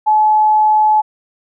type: tone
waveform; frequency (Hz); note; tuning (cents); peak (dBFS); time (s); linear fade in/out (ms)
sine; 857; A5; -46; -8; 0.06-1.02; 20
effects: none